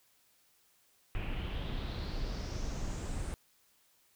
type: noise with low-pass filter sweep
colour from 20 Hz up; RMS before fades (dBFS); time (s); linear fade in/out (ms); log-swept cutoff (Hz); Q
brown; -37; 1.15-3.34; 0; 2500 to 9100; 4.2
effects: white hiss -69 dBFS RMS until 4.15 s